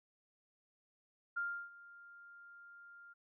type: tone with ADSR envelope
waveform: sine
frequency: 1399 Hz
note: F6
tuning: 3 cents sharp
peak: -34 dBFS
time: 1.36-3.14 s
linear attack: 14 ms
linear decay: 320 ms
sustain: -20 dB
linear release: 19 ms
effects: none